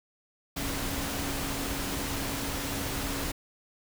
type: tone in noise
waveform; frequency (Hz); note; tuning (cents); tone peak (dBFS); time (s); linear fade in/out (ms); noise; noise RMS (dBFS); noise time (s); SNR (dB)
sine; 277.2; C#4; 0; -38; 0.56-3.32; 10; pink; -33; 0.56-3.32; -8
effects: none